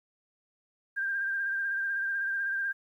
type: tone with vibrato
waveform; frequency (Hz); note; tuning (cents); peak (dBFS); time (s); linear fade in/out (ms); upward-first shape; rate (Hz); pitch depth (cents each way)
sine; 1590; G6; +24; -28; 0.96-2.73; 20; sine; 16; 32
effects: 11-bit